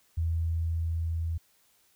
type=tone with level ramp; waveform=sine; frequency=82.41 Hz; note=E2; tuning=in tune; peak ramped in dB=-25 to -28 dBFS; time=0.17-1.38 s; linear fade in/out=10 ms; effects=white hiss -66 dBFS RMS until 1.95 s